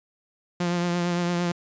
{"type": "tone with vibrato", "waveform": "sawtooth", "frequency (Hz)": 174.61, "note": "F3", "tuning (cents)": 0, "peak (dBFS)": -19, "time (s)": [0.6, 1.52], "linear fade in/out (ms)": 5, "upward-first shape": "triangle", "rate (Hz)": 8.8, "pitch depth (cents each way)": 31, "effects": ["resampled to 16000 Hz"]}